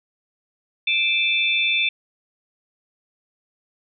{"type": "tone cluster", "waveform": "sine", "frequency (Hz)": [2358, 2613, 3546], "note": ["D7", "E7", "A7"], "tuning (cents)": [6, -16, 13], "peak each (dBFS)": -22, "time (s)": [0.87, 1.89], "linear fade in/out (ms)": 5, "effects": []}